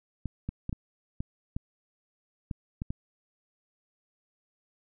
clicks, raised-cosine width 5 ms, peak -20 dBFS, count 9, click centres 0.257 / 0.49 / 0.694 / 0.728 / 1.205 / 1.565 / 2.512 / 2.819 / 2.905 s, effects none

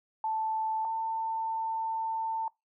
sine tone pair in turn, 880 / 894.9 Hz, A5 / A5, 0 / +29 cents, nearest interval unison, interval 29 cents, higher second, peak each -28 / -29 dBFS, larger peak first, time 0.24-0.85 / 0.85-2.48 s, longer second, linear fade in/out 2 ms, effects noise-tail reverb RT60 0.2 s tail -23 dB re dry

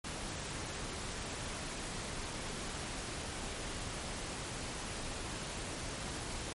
pink noise, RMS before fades -41 dBFS, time 0.04-6.53 s, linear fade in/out 5 ms, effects MP3 48 kbps

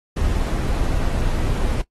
brown noise, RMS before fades -20 dBFS, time 0.16-1.82 s, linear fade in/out 10 ms, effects noise-tail reverb RT60 0.1 s tail -19 dB re dry + AAC 32 kbps

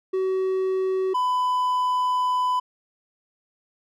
triangle tone pair in turn, 377.6 / 1001.1 Hz, F#4 / B5, +35 / +23 cents, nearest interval octave + perfect fourth, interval 1688 cents, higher second, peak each -19 / -18 dBFS, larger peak second, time 0.13-1.14 / 1.14-2.6 s, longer second, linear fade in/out 10 ms, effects none

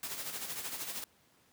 white noise with tremolo, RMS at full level -38 dBFS, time 0.03-1.04 s, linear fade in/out 2 ms, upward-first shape sine, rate 13 Hz, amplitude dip 55%, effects pink hiss -67 dBFS RMS until 1.52 s + high-pass 100 Hz 12 dB/octave

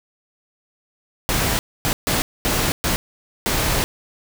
pink noise bursts at uneven times, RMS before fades -20 dBFS, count 6, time 1.29-1.59 / 1.85-1.93 / 2.07-2.22 / 2.45-2.72 / 2.84-2.96 / 3.46-3.84 s, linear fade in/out 0 ms, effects none

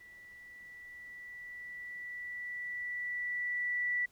sine tone with level ramp, 1961 Hz, B6, 13 cents flat, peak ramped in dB -52 to -29 dBFS, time 0-4.06 s, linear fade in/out 10 ms, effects pink hiss -67 dBFS RMS until 4.11 s

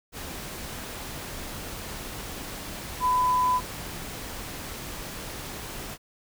sine tone in noise, 1002 Hz, B5, 25 cents sharp, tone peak -20 dBFS, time 3-3.61 s, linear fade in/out 50 ms, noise pink, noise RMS -37 dBFS, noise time 0.12-5.98 s, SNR +14 dB, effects none

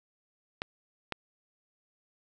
clicks, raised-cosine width 0.3 ms, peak -16 dBFS, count 2, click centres 0.619 / 1.123 s, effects none

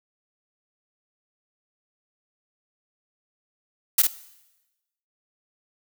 blue noise with echo, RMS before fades -17 dBFS, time 3.98-4.02 s, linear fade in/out 5 ms, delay 51 ms, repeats 1, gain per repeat -4 dB, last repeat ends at 4.071 s, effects noise-tail reverb RT60 1.0 s tail -17 dB re dry

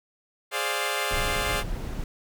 10% pulse chord, D half-diminished seventh, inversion second, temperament equal with one note detuned, 415.3 / 525.4 / 587.3 / 698.5 Hz, Ab4 / C5 / D5 / F5, 0 / +7 / 0 / 0 cents, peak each -23 dBFS, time 0.51-1.64 s, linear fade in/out 50 ms
brown noise, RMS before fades -31 dBFS, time 1.11-2.04 s, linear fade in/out 2 ms
effects none

